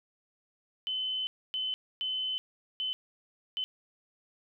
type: tone bursts at uneven times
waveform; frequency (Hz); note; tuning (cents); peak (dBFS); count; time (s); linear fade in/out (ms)
sine; 3040; F#7; +46; -30; 5; 0.87-1.27 / 1.54-1.74 / 2.01-2.38 / 2.8-2.93 / 3.57-3.64; 0
effects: none